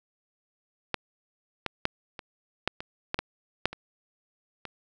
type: clicks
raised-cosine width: 0.3 ms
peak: -10 / -12 / -8 / -22 / -8 / -20 / -11 / -11 / -6 / -22 / -21 dBFS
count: 11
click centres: 0.943 / 1.663 / 1.854 / 2.192 / 2.676 / 2.805 / 3.144 / 3.19 / 3.656 / 3.73 / 4.653 s
effects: none